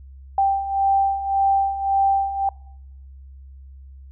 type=beating tone pair; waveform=sine; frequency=784 / 785.8 Hz; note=G5 / G5; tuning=0 / +4 cents; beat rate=1.8 Hz; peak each=-23 / -18 dBFS; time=0.38-2.49 s; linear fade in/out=2 ms; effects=noise-tail reverb RT60 0.8 s tail -25 dB re dry + added 67 Hz sine -39 dBFS peak until 4.11 s